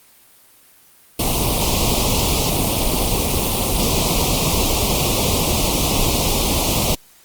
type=band-stop noise; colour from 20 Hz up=pink; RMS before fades=-18 dBFS; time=1.19-6.95 s; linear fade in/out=5 ms; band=1100 to 2400 Hz; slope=48 dB/octave; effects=white hiss -50 dBFS RMS until 7.24 s + Opus 32 kbps